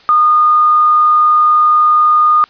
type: tone with quantisation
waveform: sine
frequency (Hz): 1224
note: D#6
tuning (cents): -29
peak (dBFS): -6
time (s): 0.09-2.44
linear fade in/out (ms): 0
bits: 6
effects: white hiss -44 dBFS RMS until 2.49 s + resampled to 11025 Hz